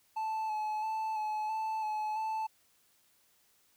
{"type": "tone with vibrato", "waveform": "triangle", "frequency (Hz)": 867, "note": "A5", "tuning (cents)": -26, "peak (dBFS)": -30, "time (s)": [0.16, 2.47], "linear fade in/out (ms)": 10, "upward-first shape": "square", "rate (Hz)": 1.5, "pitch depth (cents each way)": 21, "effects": ["white hiss -69 dBFS RMS until 3.76 s"]}